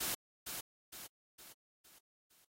white noise with echo, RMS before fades -37 dBFS, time 0-0.15 s, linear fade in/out 10 ms, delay 460 ms, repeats 5, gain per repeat -6 dB, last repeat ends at 2.45 s, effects AAC 48 kbps

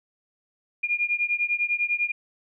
sine beating tone pair, 2416 / 2426 Hz, D7 / D#7, +48 / -44 cents, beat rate 10 Hz, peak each -25 / -26 dBFS, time 0.83-2.12 s, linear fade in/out 10 ms, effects none

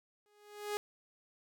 sawtooth tone with exponential growth, 415.3 Hz, G#4, in tune, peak -28 dBFS, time 0.26-0.77 s, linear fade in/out 0 ms, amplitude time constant 110 ms, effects none

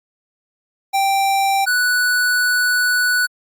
square tone pair in turn, 784 / 1480 Hz, G5 / F#6, 0 / 0 cents, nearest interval major seventh, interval 1100 cents, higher second, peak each -15 dBFS, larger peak neither, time 0.93-1.66 / 1.66-3.27 s, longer second, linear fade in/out 20 ms, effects Opus 48 kbps

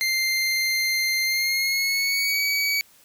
25% pulse tone with pitch glide, 2093 to 2269 Hz, C7 to C#7, 0 to +40 cents, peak -17 dBFS, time 0.01-2.81 s, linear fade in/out 0 ms, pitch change +140 cents, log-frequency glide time 1.24-2.42 s, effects white hiss -55 dBFS RMS until 3.04 s

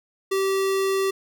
square tone, 387.1 Hz, G4, 22 cents flat, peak -21 dBFS, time 0.31-1.11 s, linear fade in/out 10 ms, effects none

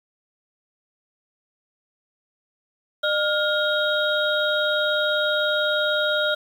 sine tone cluster, 606 / 1415 / 3240 / 3786 Hz, D#5 / F6 / G#7 / A#7, -46 / +22 / -43 / +26 cents, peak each -23 / -23 / -30 / -27 dBFS, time 3.03-6.35 s, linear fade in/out 10 ms, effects 8-bit

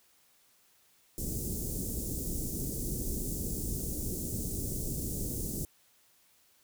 pink band-stop noise, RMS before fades -35 dBFS, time 1.18-5.65 s, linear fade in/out 0 ms, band 400 to 6900 Hz, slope 24 dB/octave, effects white hiss -66 dBFS RMS until 6.63 s

